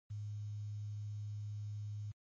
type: tone with quantisation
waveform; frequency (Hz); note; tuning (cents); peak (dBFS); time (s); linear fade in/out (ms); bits
sine; 104.3; G#2; +8; -40; 0.1-2.12; 10; 11
effects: MP3 32 kbps